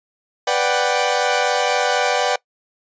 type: chord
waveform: sawtooth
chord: G major seventh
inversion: first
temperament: equal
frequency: 493.9 / 587.3 / 740 / 784 Hz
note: B4 / D5 / F#5 / G5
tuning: 0 / 0 / 0 / 0 cents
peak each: -18 dBFS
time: 0.47-2.36 s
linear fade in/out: 5 ms
effects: noise-tail reverb RT60 0.1 s tail -22 dB re dry + resampled to 16000 Hz